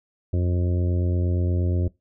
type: harmonic tone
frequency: 88.5 Hz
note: F2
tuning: 23 cents sharp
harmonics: 1 / 2 / 3 / 4 / 5 / 6 / 7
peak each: -20 / -31 / -33 / -32 / -40 / -39 / -41 dBFS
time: 0.33-1.88 s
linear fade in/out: 5 ms
effects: noise-tail reverb RT60 0.2 s tail -21 dB re dry